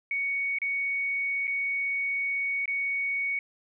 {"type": "tone with dropouts", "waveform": "sine", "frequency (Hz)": 2231, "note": "C#7", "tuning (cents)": 11, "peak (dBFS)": -26, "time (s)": [0.11, 3.39], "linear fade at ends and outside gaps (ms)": 2, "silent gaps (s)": [[0.586, 0.617], [1.471, 1.477], [2.657, 2.678]], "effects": []}